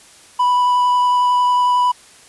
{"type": "tone with vibrato", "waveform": "triangle", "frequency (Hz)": 987.8, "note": "B5", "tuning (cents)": 0, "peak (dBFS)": -10, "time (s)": [0.39, 1.92], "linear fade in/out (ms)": 10, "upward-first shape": "triangle", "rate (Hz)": 11, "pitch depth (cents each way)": 10, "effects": ["white hiss -45 dBFS RMS until 2.28 s", "resampled to 24000 Hz"]}